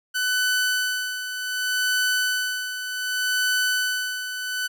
sawtooth tone with tremolo, 1500 Hz, F#6, 23 cents sharp, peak -16 dBFS, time 0.14-4.68 s, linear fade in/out 20 ms, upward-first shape sine, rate 0.66 Hz, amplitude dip 65%, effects none

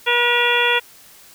harmonic tone with a mistuned harmonic, 481.1 Hz, B4, 45 cents flat, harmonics 1 / 2 / 3 / 4 / 5 / 6 / 7, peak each -22 / -22 / -22 / -22 / -22 / -22 / -22 dBFS, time 0.06-0.8 s, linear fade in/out 20 ms, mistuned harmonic 6, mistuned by -75 cents, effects white hiss -46 dBFS RMS until 1.34 s

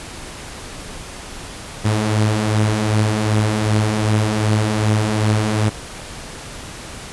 sawtooth beating tone pair, 105.3 / 107.9 Hz, G#2 / A2, +24 / -33 cents, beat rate 2.6 Hz, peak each -18 / -12 dBFS, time 1.84-5.7 s, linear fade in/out 20 ms, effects pink hiss -33 dBFS RMS until 7.12 s + resampled to 24000 Hz

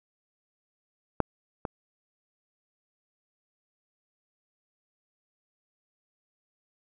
clicks, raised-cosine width 1 ms, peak -8 / -17 dBFS, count 2, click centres 1.203 / 1.652 s, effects none

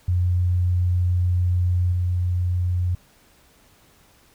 sine tone with level steps, 89.3 Hz, F2, 39 cents sharp, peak -17 / -19 dBFS, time 0.08-2.95 s, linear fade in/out 5 ms, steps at 1.92 s, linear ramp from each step 5 ms, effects pink hiss -56 dBFS RMS until 4.34 s

